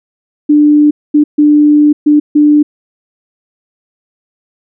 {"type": "tone bursts at uneven times", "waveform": "sine", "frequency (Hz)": 296.9, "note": "D4", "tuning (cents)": 19, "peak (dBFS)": -3, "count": 5, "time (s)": [[0.49, 0.91], [1.14, 1.24], [1.38, 1.93], [2.06, 2.2], [2.35, 2.63]], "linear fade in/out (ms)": 10, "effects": []}